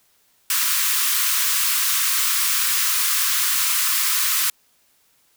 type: high-pass noise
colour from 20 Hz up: white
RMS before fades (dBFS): -20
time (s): 0.5-4.5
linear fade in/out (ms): 2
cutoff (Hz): 1000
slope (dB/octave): 96
effects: white hiss -61 dBFS RMS until 5.36 s